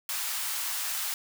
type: high-pass noise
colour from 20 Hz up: white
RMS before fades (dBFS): -32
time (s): 0.09-1.14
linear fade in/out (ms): 2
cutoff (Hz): 790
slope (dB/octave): 24
effects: none